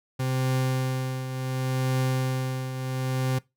40% pulse tone with tremolo, 130 Hz, C3, 11 cents flat, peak -21 dBFS, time 0.19-3.39 s, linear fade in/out 10 ms, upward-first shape triangle, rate 0.69 Hz, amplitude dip 65%, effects noise-tail reverb RT60 0.2 s tail -21 dB re dry

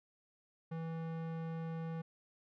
square tone with low-pass filter, 163.5 Hz, E3, 14 cents flat, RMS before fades -41 dBFS, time 0.71-2.02 s, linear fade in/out 10 ms, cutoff 1700 Hz, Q 0.57, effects none

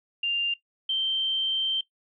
sine tone pair in turn, 2794 / 3129 Hz, F7 / G7, 0 / -4 cents, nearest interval major second, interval 196 cents, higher second, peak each -23 dBFS, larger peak neither, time 0.23-0.54 / 0.89-1.81 s, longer second, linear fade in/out 5 ms, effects noise-tail reverb RT60 0.1 s tail -17 dB re dry

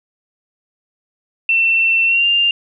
sine tone with pitch glide, 2691 to 2796 Hz, E7 to F7, +35 to +1 cents, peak -11 dBFS, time 1.49-2.51 s, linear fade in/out 2 ms, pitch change +66 cents, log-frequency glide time 2.05-2.26 s, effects none

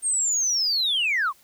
sine linear sweep, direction down, 8720 to 1002 Hz, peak -19 dBFS, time 0.02-1.33 s, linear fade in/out 50 ms, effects tanh soft clip ceiling -17 dBFS + white hiss -57 dBFS RMS until 1.43 s

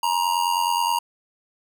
square tone with amplitude modulation, 943 Hz, A#5, 20 cents sharp, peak -17 dBFS, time 0.03-0.99 s, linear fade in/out 5 ms, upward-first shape sine, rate 89.5 Hz, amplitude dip 75%, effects none

